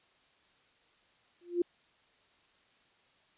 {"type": "tone with exponential growth", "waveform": "sine", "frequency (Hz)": 349.2, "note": "F4", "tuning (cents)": 0, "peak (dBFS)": -22, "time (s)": [1.41, 1.62], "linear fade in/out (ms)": 5, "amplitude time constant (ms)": 44, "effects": ["white hiss -67 dBFS RMS until 3.37 s", "resampled to 8000 Hz"]}